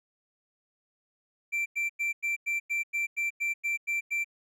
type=tone bursts; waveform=triangle; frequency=2349 Hz; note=D7; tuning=in tune; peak=-25 dBFS; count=12; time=1.52-4.245 s; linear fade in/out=20 ms; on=140 ms; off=95 ms; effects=none